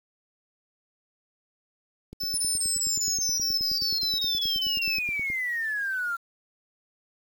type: click train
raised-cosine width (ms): 3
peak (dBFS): -28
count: 31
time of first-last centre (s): 2.13-5.301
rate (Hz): 9.46
type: tone bursts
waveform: square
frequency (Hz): 5274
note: E8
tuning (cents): 0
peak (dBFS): -28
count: 14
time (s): 2.2-4.993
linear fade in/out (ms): 10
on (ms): 180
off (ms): 21
type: exponential sweep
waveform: sine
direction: down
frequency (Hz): 9956 to 1362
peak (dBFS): -26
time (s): 2.33-6.17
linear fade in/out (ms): 20
effects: 8-bit